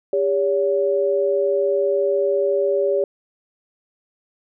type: tone pair together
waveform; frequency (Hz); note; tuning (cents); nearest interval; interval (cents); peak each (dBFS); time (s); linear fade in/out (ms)
sine; 401 / 566.8; G4 / C#5; +39 / +38; tritone; 599; -19; 0.13-3.04; 2
effects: none